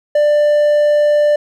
triangle tone, 592 Hz, D5, 14 cents sharp, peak -7 dBFS, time 0.15-1.36 s, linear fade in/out 5 ms, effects none

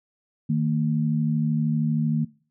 sine tone pair together, 155.56 / 228.5 Hz, D#3 / A#3, 0 / -34 cents, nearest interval perfect fifth, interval 666 cents, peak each -22 / -23 dBFS, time 0.49-2.25 s, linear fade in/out 10 ms, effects noise-tail reverb RT60 0.4 s tail -21 dB re dry

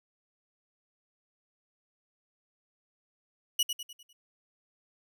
sawtooth tone with echo, 2919 Hz, F#7, 24 cents flat, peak -20 dBFS, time 3.59-3.63 s, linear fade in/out 5 ms, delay 100 ms, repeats 5, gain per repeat -7 dB, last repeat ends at 4.13 s, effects none

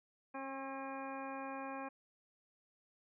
harmonic tone with a mistuned harmonic, 270 Hz, C#4, 45 cents flat, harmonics 1 / 2 / 3 / 4 / 5 / 6 / 7 / 8 / 9, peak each -47 / -48 / -47 / -48 / -57 / -53 / -62 / -65 / -54 dBFS, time 0.34-1.89 s, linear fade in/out 10 ms, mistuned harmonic 5, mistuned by -32 cents, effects none

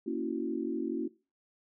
sine chord, F# dominant seventh, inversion first, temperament equal, 233.1 / 277.2 / 329.6 / 370 Hz, A#3 / C#4 / E4 / F#4, 0 / 0 / 0 / 0 cents, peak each -37 / -36 / -35 / -37 dBFS, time 0.06-1.08 s, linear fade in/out 10 ms, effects noise-tail reverb RT60 0.3 s tail -19 dB re dry

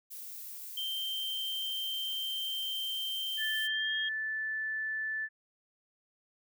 violet noise, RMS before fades -44 dBFS, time 0.1-3.68 s, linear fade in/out 20 ms
sine tone with pitch glide, 3136 to 3239 Hz, G7 to G#7, 0 to -44 cents, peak -33 dBFS, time 0.77-4.09 s, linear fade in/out 5 ms, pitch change +56 cents, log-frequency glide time 3.62-3.96 s
sine tone, 1752 Hz, A6, 8 cents flat, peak -32 dBFS, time 3.37-5.29 s, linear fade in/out 50 ms
effects none

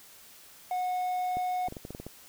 triangle tone, 730 Hz, F#5, 24 cents flat, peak -26 dBFS, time 0.71-1.68 s, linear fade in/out 2 ms
clicks, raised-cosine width 2 ms, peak -26 dBFS, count 9, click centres 1.37 / 1.685 / 1.724 / 1.768 / 1.851 / 1.906 / 1.949 / 2 / 2.066 s
effects white hiss -53 dBFS RMS until 2.28 s

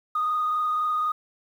sine tone with frequency modulation, 1236 Hz, D#6, 12 cents flat, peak -21 dBFS, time 0.15-1.12 s, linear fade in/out 5 ms, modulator 23.9 Hz, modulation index 0.76, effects tanh soft clip ceiling -18 dBFS + 9-bit

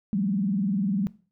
sine tone with vibrato, 196 Hz, G3, in tune, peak -22 dBFS, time 0.13-1.07 s, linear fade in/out 0 ms, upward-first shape triangle, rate 20 Hz, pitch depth 270 cents each way, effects noise-tail reverb RT60 0.4 s tail -20 dB re dry

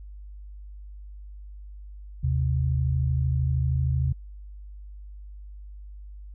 sine tone pair together, 77.78 / 130.81 Hz, D#2 / C3, 0 / 0 cents, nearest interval major sixth, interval 900 cents, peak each -24 dBFS, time 2.23-4.13 s, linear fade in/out 10 ms, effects added 50 Hz sine -39 dBFS peak until 6.34 s

